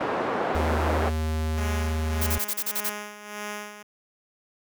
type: band-pass noise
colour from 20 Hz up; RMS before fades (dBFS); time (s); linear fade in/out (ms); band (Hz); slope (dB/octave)
pink; -27; 0-1.1; 10; 340 to 1200; 12
type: tone with pitch glide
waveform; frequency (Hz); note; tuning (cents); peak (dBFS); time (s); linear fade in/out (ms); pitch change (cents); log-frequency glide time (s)
square; 77.78 to 78.59; D#2 to D#2; 0 to +18; -25; 0.55-2.38; 0; +18; 0.8-1.05
type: tone with tremolo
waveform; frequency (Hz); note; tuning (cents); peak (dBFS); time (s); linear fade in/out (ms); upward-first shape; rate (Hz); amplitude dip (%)
5% pulse; 208.3; G#3; +5; -20; 1.57-3.83; 10; sine; 1.7; 70
type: noise bursts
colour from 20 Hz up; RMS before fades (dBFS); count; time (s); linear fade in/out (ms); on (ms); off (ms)
blue; -27; 8; 2.21-2.898; 10; 58; 32
effects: none